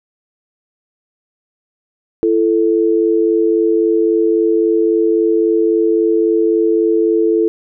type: tone pair together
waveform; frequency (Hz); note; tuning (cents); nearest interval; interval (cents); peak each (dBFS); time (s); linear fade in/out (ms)
sine; 336.3 / 440; E4 / A4; +35 / 0; perfect fourth; 465; -13; 2.23-7.48; 0
effects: none